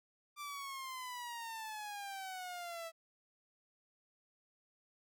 sawtooth exponential sweep, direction down, 1184 to 653 Hz, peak -39 dBFS, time 0.36-2.92 s, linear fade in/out 50 ms, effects none

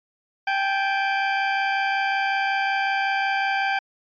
20% pulse tone pair together, 784 / 849.4 Hz, G5 / G#5, 0 / +39 cents, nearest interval minor second, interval 139 cents, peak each -16 / -27 dBFS, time 0.47-3.79 s, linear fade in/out 5 ms, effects resampled to 11025 Hz

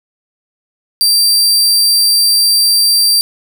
sawtooth tone, 4699 Hz, D8, in tune, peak -5 dBFS, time 1.01-3.21 s, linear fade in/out 0 ms, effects none

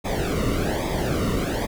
brown noise with flanger, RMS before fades -24 dBFS, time 0.04-1.67 s, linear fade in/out 20 ms, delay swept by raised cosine 0.69 to 1.24 ms, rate 1.2 Hz, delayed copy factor -0.8, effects none

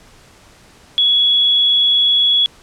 sine tone, 3368 Hz, G#7, 24 cents sharp, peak -10 dBFS, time 0.98-2.46 s, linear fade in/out 0 ms, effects pink hiss -46 dBFS RMS until 2.62 s + low-pass 9000 Hz 12 dB/octave

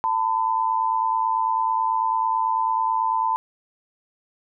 sine tone pair together, 896 / 1005.1 Hz, A5 / B5, +31 / +30 cents, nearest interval major second, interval 199 cents, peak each -22 dBFS, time 0.04-3.36 s, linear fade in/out 0 ms, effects none

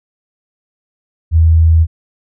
sine tone, 81.3 Hz, E2, 23 cents flat, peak -5 dBFS, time 1.31-1.87 s, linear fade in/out 50 ms, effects none

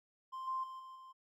triangle tone with level steps, 1046.5 Hz, C6, in tune, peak -39 / -31 / -43 / -47 / -50 dBFS, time 0.32-1.13 s, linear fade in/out 20 ms, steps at 0.47 / 0.63 / 0.79 / 0.95 s, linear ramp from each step 10 ms, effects tanh soft clip ceiling -33 dBFS + AAC 64 kbps

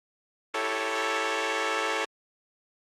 10% pulse chord, A dominant seventh, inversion second, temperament equal, 329.6 / 392 / 440 / 554.4 Hz, E4 / G4 / A4 / C#5, 0 / 0 / 0 / 0 cents, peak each -27 / -27 / -21 / -23 dBFS, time 0.54-2.05 s, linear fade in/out 5 ms, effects low-pass 6000 Hz 12 dB/octave + Opus 24 kbps

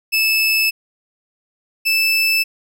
30% pulse tone pair in turn, 2619 / 2634 Hz, E7 / E7, -12 / -2 cents, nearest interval unison, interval 10 cents, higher second, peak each -11 dBFS, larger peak neither, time 0.12-0.71 / 1.85-2.44 s, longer neither, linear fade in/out 20 ms, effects none

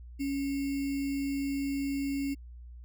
sine tone with sample-and-hold, 277.7 Hz, C#4, 3 cents sharp, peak -29 dBFS, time 0.19-2.35 s, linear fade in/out 20 ms, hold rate 2450 Hz, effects added 60 Hz sine -44 dBFS peak until 2.84 s

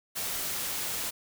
white noise, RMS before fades -33 dBFS, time 0.15-1.11 s, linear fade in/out 20 ms, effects none

